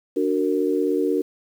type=chord; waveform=sine; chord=D augmented; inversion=none; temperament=equal with one note detuned; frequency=293.7 / 370 / 460 Hz; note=D4 / F#4 / A#4; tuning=0 / 0 / -23 cents; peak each=-23 dBFS; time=0.16-1.22 s; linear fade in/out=10 ms; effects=8-bit